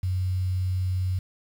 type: tone with quantisation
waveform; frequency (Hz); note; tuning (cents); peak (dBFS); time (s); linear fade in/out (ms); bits
sine; 92.5; F#2; 0; -23; 0.03-1.19; 5; 8
effects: none